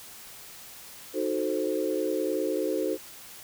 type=chord; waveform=sine; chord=D# diminished seventh; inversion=none; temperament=equal; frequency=311.1 / 370 / 440 / 523.3 Hz; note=D#4 / F#4 / A4 / C5; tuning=0 / 0 / 0 / 0 cents; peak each=-31 dBFS; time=1.13-2.98 s; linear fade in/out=50 ms; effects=white hiss -46 dBFS RMS until 3.43 s